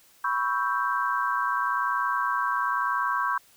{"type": "chord", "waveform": "sine", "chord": "C# half-diminished seventh", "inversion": "third", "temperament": "equal", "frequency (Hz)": [987.8, 1108.7, 1318.5, 1568], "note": ["B5", "C#6", "E6", "G6"], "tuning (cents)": [0, 0, 0, 0], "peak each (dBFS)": [-29, -27, -33, -29], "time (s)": [0.24, 3.38], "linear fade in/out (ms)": 5, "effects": ["white hiss -58 dBFS RMS until 3.56 s"]}